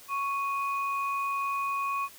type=tone pair together; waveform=sine; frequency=1108.7 / 2489 Hz; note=C#6 / D#7; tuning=0 / 0 cents; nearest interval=octave + major second; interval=1400 cents; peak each=-28 / -36 dBFS; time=0.08-2.09 s; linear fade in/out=50 ms; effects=white hiss -51 dBFS RMS until 2.18 s